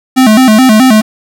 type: tone with vibrato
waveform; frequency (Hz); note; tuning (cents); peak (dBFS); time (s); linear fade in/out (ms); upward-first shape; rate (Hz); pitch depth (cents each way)
square; 236.6; A#3; +26; -3; 0.16-1.02; 20; square; 4.7; 160
effects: none